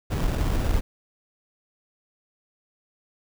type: noise with sample-and-hold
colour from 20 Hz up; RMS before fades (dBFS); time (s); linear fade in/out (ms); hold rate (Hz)
brown; -23; 0.1-0.81; 20; 2100
effects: none